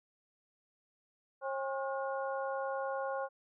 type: harmonic tone with a mistuned harmonic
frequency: 270 Hz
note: C#4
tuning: 45 cents flat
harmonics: 2 / 3 / 4 / 5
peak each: -36 / -40 / -42 / -44 dBFS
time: 1.41-3.29 s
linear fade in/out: 50 ms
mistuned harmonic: 5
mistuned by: +100 cents
effects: none